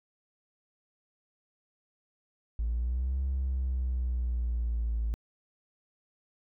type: linear two-way sweep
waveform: triangle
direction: up then down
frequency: 55 to 67.2 to 55 Hz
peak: -24 dBFS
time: 2.59-5.14 s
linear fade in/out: 0 ms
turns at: 3.21 s
effects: tanh soft clip ceiling -24 dBFS